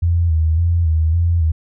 sine tone with vibrato, 82.41 Hz, E2, in tune, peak -12 dBFS, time 0.02-1.52 s, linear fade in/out 10 ms, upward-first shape square, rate 1.8 Hz, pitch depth 57 cents each way, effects none

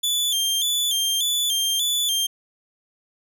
sawtooth tone with vibrato, 3322 Hz, G#7, in tune, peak -17 dBFS, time 0.03-2.27 s, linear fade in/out 10 ms, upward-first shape square, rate 1.7 Hz, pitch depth 74 cents each way, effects none

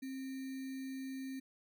sine tone with sample-and-hold, 265.3 Hz, C4, 24 cents sharp, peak -40 dBFS, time 0.02-1.4 s, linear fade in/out 10 ms, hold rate 2100 Hz, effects none

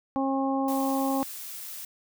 harmonic tone, 270 Hz, C#4, 45 cents flat, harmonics 1 / 2 / 3 / 4, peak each -26 / -32 / -30 / -35 dBFS, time 0.16-1.23 s, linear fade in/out 0 ms
blue noise, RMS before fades -39 dBFS, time 0.68-1.85 s, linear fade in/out 2 ms
effects none

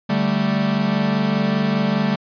45% pulse chord, D suspended fourth, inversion none, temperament equal with one note detuned, 146.83 / 194.98 / 220 Hz, D3 / G3 / A3, 0 / -9 / 0 cents, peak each -25 / -20 / -21 dBFS, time 0.09-2.16 s, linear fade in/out 10 ms, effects resampled to 11025 Hz

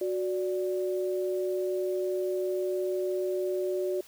sine tone pair together, 368.1 / 584.9 Hz, F#4 / D5, -9 / -7 cents, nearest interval minor sixth, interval 802 cents, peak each -28 / -33 dBFS, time 0.01-4.01 s, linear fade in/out 5 ms, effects white hiss -54 dBFS RMS until 4.07 s

